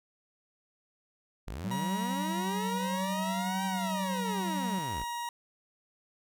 sawtooth linear two-way sweep, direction up then down, 38.18 to 784 to 38.18 Hz, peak -33 dBFS, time 1.47-5.04 s, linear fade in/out 10 ms, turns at 3.65 s
triangle tone with tremolo, 189.3 Hz, F#3, 40 cents sharp, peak -29 dBFS, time 1.64-4.79 s, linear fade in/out 5 ms, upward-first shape sine, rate 11 Hz, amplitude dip 35%
40% pulse tone with pitch glide, 956 to 949.4 Hz, A#5 to A#5, +43 to +31 cents, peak -33 dBFS, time 1.71-5.29 s, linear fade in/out 2 ms, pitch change -12 cents, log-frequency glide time 2.22-2.91 s
effects none

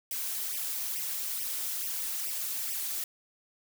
blue noise with flanger, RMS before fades -34 dBFS, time 0.11-3.04 s, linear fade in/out 2 ms, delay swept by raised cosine 0.35 to 4.65 ms, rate 2.3 Hz, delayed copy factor +0.95, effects none

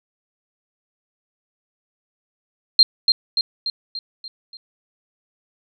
sine tone with echo, 4186 Hz, C8, in tune, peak -6 dBFS, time 2.79-2.83 s, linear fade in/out 2 ms, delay 290 ms, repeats 6, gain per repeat -5 dB, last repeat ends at 4.57 s, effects none

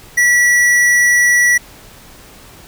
sine tone with tanh clipping, 1945 Hz, B6, 27 cents flat, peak -10 dBFS, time 0.17-1.58 s, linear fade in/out 10 ms, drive 16 dB, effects pink hiss -40 dBFS RMS until 2.67 s

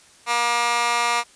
15% pulse tone with high-pass filter, 237.8 Hz, A#3, 35 cents sharp, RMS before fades -21 dBFS, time 0.26-1.24 s, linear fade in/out 50 ms, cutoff 1200 Hz, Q 1.7, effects white hiss -51 dBFS RMS until 1.35 s + resampled to 22050 Hz

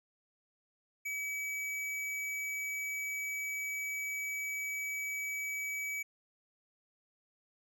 square tone, 2283 Hz, D7, 50 cents flat, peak -36 dBFS, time 1.05-6.03 s, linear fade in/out 10 ms, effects none

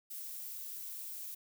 violet noise, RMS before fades -44 dBFS, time 0.1-1.35 s, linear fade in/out 10 ms, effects none

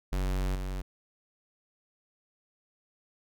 square tone with level steps, 46.83 Hz, F#1, 22 cents sharp, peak -28 / -33 dBFS, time 0.12-0.82 s, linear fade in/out 10 ms, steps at 0.55 s, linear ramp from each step 5 ms, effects none

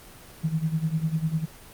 sine tone with tremolo, 159.4 Hz, D#3, 42 cents sharp, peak -20 dBFS, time 0.43-1.46 s, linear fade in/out 20 ms, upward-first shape sine, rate 10 Hz, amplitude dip 80%, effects pink hiss -47 dBFS RMS until 1.73 s + Opus 24 kbps

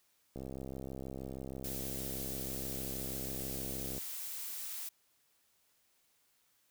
click train, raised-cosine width 2 ms, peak -30 dBFS, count 241, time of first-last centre 0.36-3.98 s, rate 66.3 Hz
blue noise, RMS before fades -42 dBFS, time 1.64-4.89 s, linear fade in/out 5 ms
effects white hiss -73 dBFS RMS until 6.7 s

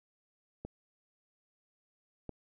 clicks, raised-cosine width 2 ms, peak -27 dBFS, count 2, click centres 0.65 / 2.293 s, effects none

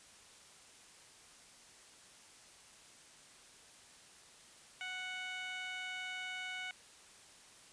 15% pulse tone with band-pass filter, 740 Hz, F#5, in tune, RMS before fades -43 dBFS, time 4.81-6.71 s, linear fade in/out 0 ms, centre 2400 Hz, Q 1.1, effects white hiss -59 dBFS RMS until 7.72 s + resampled to 22050 Hz

